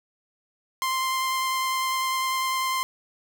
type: tone with vibrato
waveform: sawtooth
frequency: 1046.5 Hz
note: C6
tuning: in tune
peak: -20 dBFS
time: 0.82-2.83 s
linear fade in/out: 0 ms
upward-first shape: triangle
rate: 10 Hz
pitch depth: 12 cents each way
effects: none